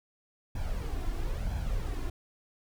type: noise with flanger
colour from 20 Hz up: brown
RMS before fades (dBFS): -32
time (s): 0.55-2.1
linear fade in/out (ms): 5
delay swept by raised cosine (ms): 1.2 to 2.9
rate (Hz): 1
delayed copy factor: +0.6
effects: none